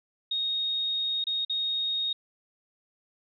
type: tone with dropouts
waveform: sine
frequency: 3729 Hz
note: A#7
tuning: in tune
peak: -26 dBFS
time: 0.31-2.13 s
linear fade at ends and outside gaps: 5 ms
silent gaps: 1.241-1.268 / 1.45-1.496 s
effects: none